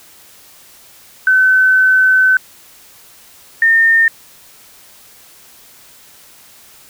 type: tone pair in turn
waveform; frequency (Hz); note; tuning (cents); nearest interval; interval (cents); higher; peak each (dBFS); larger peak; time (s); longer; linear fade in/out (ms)
sine; 1521 / 1820.3; F#6 / A#6; +47 / -42; minor third; 311; second; -7; neither; 1.27-2.37 / 3.62-4.08; first; 2
effects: white hiss -43 dBFS RMS until 6.89 s